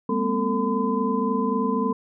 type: tone cluster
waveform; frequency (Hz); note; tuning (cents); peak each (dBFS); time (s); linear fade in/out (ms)
sine; 202.8 / 232.1 / 255.8 / 447.7 / 1015; G#3 / A#3 / C4 / A4 / B5; -41 / -7 / -39 / +30 / +47; -27; 0.09-1.93; 5
effects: none